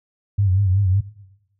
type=tone with vibrato; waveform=sine; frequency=96.4 Hz; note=G2; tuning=28 cents flat; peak=-14 dBFS; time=0.38-1.01 s; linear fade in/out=10 ms; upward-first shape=sine; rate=5.3 Hz; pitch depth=95 cents each way; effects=noise-tail reverb RT60 0.9 s tail -18 dB re dry